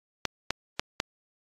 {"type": "clicks", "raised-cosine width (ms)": 0.2, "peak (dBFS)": -8, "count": 4, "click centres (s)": [0.253, 0.506, 0.795, 1.001], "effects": ["AAC 32 kbps"]}